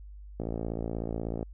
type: click train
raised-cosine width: 2 ms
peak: -20 dBFS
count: 59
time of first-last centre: 0.4-1.428 s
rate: 56.4 Hz
effects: added 50 Hz sine -43 dBFS peak until 1.53 s